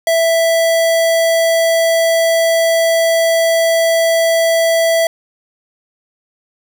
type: tone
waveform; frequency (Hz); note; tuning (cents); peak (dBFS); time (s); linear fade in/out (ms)
square; 660; E5; +2; -11; 0.07-5.07; 2
effects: none